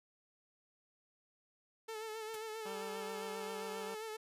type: tone with vibrato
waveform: sawtooth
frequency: 438.8 Hz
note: A4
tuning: 5 cents flat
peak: -38 dBFS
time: 1.88-4.17 s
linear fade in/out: 10 ms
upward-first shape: sine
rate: 7.5 Hz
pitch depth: 43 cents each way
type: noise with exponential decay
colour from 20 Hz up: white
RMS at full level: -45 dBFS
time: 2.34-2.43 s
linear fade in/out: 0 ms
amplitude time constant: 18 ms
type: tone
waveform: 10% pulse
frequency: 196 Hz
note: G3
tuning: in tune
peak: -37 dBFS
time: 2.65-3.95 s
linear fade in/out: 10 ms
effects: resampled to 32000 Hz